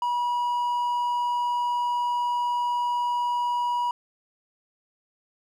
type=tone; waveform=triangle; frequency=968 Hz; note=B5; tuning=35 cents flat; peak=-21 dBFS; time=0.02-3.91 s; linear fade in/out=2 ms; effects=none